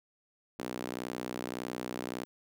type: tone with high-pass filter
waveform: sawtooth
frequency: 61.74 Hz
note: B1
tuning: in tune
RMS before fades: -39 dBFS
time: 0.59-2.25 s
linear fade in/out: 0 ms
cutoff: 280 Hz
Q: 1.4
effects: none